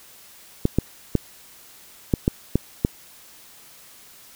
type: clicks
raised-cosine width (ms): 3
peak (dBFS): -4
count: 7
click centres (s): 0.654 / 0.786 / 1.153 / 2.138 / 2.279 / 2.556 / 2.849
effects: white hiss -48 dBFS RMS until 4.35 s